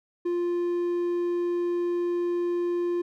triangle tone, 349.2 Hz, F4, in tune, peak -22 dBFS, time 0.25-3.02 s, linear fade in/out 10 ms, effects none

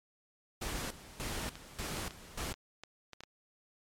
pink noise with tremolo, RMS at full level -38 dBFS, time 0.61-2.53 s, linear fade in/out 10 ms, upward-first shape square, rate 1.7 Hz, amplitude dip 80%
clicks, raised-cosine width 0.2 ms, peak -28 dBFS, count 9, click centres 1.555 / 1.97 / 2.108 / 2.447 / 2.54 / 2.836 / 3.133 / 3.206 / 3.236 s
effects low-pass 12000 Hz 12 dB/octave + MP3 96 kbps

